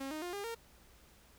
sawtooth tone with pitch steps, 270.9 / 309.4 / 353.3 / 403.6 / 460.9 Hz, C#4 / D#4 / F4 / G#4 / A#4, -40 / -10 / +20 / -49 / -20 cents, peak -35 dBFS, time 0-0.55 s, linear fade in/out 10 ms, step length 110 ms, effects added 60 Hz sine -66 dBFS peak until 1.38 s + pink hiss -63 dBFS RMS until 1.38 s

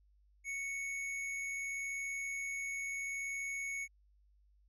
square tone with amplitude modulation, 2217 Hz, C#7, in tune, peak -37 dBFS, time 0.44-3.88 s, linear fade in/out 50 ms, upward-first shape sine, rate 80.7 Hz, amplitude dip 25%, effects added 50 Hz sine -65 dBFS peak until 4.68 s + low-pass 10000 Hz 12 dB/octave

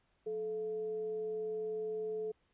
sine tone with frequency modulation, 433.5 Hz, A4, 26 cents flat, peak -35 dBFS, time 0.26-2.32 s, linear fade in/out 10 ms, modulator 252 Hz, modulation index 0.22, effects pink hiss -75 dBFS RMS until 2.53 s + resampled to 8000 Hz

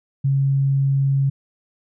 sine tone, 137.2 Hz, C#3, 17 cents flat, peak -15 dBFS, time 0.24-1.3 s, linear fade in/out 10 ms, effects none

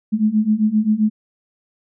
sine beating tone pair, 210.3 / 217.9 Hz, G#3 / A3, +22 / -17 cents, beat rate 7.6 Hz, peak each -18 / -16 dBFS, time 0.12-1.1 s, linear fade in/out 20 ms, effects none

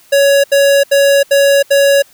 square tone bursts, 559 Hz, C#5, 14 cents sharp, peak -7 dBFS, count 5, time 0.12-2.024 s, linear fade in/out 10 ms, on 320 ms, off 76 ms, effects white hiss -46 dBFS RMS until 2.13 s

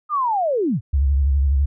sine linear sweep, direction down, 1246 to 81 Hz, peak -17 dBFS, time 0.09-0.81 s, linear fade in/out 50 ms
sine tone with vibrato, 69.3 Hz, C#2, in tune, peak -14 dBFS, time 0.93-1.66 s, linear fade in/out 10 ms, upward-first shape sine, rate 12 Hz, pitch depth 88 cents each way
effects none

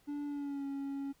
triangle tone with pitch glide, 290 to 277.1 Hz, D4 to C#4, -22 to -1 cents, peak -34 dBFS, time 0.07-1.13 s, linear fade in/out 20 ms, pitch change -79 cents, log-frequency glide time 0.26-0.66 s, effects pink hiss -69 dBFS RMS until 1.2 s

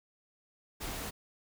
pink noise, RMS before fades -39 dBFS, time 0.8-1.11 s, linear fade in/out 20 ms, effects none

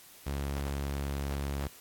sawtooth tone, 70 Hz, C#2, 18 cents sharp, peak -28 dBFS, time 0.26-1.68 s, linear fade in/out 10 ms, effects white hiss -54 dBFS RMS until 1.8 s + AAC 64 kbps

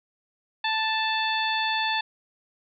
harmonic tone, 880 Hz, A5, in tune, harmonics 1 / 2 / 3 / 4 / 5, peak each -27 / -29 / -31 / -30 / -35 dBFS, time 0.64-2.01 s, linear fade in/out 5 ms, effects none

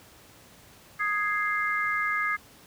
sine chord, Ab major, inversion second, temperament equal, 1244.5 / 1661.2 / 2093 Hz, Eb6 / Ab6 / C7, 0 / 0 / 0 cents, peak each -29 dBFS, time 0.99-2.37 s, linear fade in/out 20 ms, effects pink hiss -53 dBFS RMS until 2.66 s + high-pass 60 Hz 12 dB/octave

